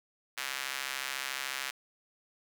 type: tone with high-pass filter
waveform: square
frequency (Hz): 66.9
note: C2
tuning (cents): +39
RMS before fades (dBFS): -37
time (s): 0.37-1.71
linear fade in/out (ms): 10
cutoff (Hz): 1800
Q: 1.1
effects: none